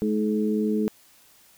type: tone cluster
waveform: sine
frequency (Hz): 213.6 / 317 / 427.7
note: G#3 / D#4 / A4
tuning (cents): +49 / +32 / -49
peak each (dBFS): -23 / -29 / -27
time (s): 0.02-0.88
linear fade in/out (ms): 0
effects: white hiss -56 dBFS RMS until 1.57 s